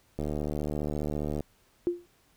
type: click train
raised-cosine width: 2 ms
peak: -19 dBFS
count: 92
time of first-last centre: 0.19-1.407 s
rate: 74.8 Hz
type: tone with exponential decay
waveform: sine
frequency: 349.2 Hz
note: F4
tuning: in tune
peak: -20 dBFS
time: 1.87-2.06 s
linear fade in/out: 0 ms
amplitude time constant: 41 ms
effects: pink hiss -65 dBFS RMS until 2.36 s